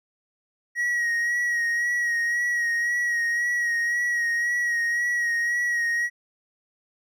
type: tone with vibrato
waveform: triangle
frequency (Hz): 1900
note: A#6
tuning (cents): +33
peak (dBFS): -20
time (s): 0.75-6.1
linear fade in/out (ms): 50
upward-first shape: sine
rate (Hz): 1.9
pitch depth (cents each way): 30
effects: none